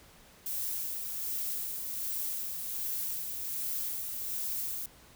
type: noise with tremolo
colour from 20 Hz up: violet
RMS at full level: -34 dBFS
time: 0.46-4.86 s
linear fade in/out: 2 ms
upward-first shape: sine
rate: 1.3 Hz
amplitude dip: 35%
effects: pink hiss -57 dBFS RMS until 5.15 s